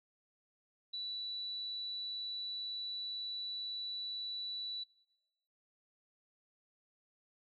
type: tone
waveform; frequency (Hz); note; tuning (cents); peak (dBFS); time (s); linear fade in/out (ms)
sine; 3951; B7; 0; -38; 0.93-4.84; 10
effects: noise-tail reverb RT60 0.9 s tail -22 dB re dry